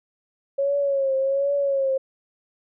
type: tone with vibrato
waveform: sine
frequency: 550 Hz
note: C#5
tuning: 14 cents flat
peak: -19 dBFS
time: 0.58-1.98 s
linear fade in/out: 10 ms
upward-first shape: triangle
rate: 1.3 Hz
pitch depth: 63 cents each way
effects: none